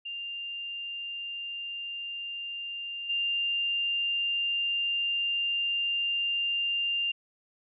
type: tone with level steps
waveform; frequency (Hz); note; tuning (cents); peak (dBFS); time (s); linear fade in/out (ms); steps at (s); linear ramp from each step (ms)
sine; 2794; F7; 0; -34 / -26; 0.05-7.12; 10; 3.09; 10
effects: none